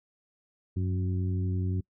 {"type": "harmonic tone with a mistuned harmonic", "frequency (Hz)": 91.9, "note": "F#2", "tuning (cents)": -11, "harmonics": [1, 2, 3, 4], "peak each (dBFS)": [-27, -35, -39, -42], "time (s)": [0.76, 1.81], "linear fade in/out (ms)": 10, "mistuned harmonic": 1, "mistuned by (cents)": 42, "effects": ["noise-tail reverb RT60 0.1 s tail -25 dB re dry"]}